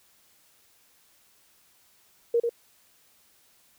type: tone with echo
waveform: sine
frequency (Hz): 469.4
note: A#4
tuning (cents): +12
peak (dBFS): -19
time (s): 2.34-2.4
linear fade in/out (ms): 5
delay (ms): 94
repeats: 1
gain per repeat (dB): -4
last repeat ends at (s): 2.494
effects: white hiss -62 dBFS RMS until 3.78 s